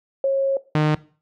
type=tone pair in turn; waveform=sine / sawtooth; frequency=544 / 152.65 Hz; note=C#5 / D#3; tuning=-33 / -33 cents; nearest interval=octave + minor seventh; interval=2200 cents; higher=first; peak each=-16 / -12 dBFS; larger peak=second; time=0.24-0.57 / 0.75-0.95 s; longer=first; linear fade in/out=2 ms; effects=noise-tail reverb RT60 0.4 s tail -20 dB re dry + low-pass 3000 Hz 12 dB/octave